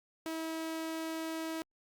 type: tone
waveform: sawtooth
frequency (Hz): 322.7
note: E4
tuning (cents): -37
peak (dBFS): -32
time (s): 0.26-1.62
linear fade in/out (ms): 0
effects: Opus 48 kbps